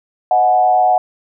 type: tone with frequency modulation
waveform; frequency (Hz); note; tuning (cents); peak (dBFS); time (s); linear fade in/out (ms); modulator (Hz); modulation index
sine; 737; F#5; -7; -9; 0.31-0.98; 2; 109; 0.7
effects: none